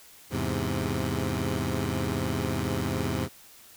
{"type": "chord", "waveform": "15% pulse", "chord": "E augmented", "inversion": "none", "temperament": "equal", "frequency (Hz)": [82.41, 103.83, 130.81], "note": ["E2", "G#2", "B#2"], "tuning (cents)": [0, 0, 0], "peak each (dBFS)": -25, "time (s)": [0.3, 3.29], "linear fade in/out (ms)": 50, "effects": ["white hiss -52 dBFS RMS until 3.76 s"]}